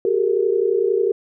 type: tone cluster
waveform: sine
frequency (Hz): 377.4 / 408.7 / 461.5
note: F#4 / G#4 / A#4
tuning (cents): +34 / -28 / -17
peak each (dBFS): -20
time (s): 0.05-1.12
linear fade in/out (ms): 2
effects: none